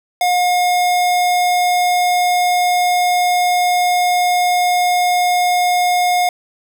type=tone; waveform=square; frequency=717 Hz; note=F5; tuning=45 cents sharp; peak=-13 dBFS; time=0.21-6.29 s; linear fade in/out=2 ms; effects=none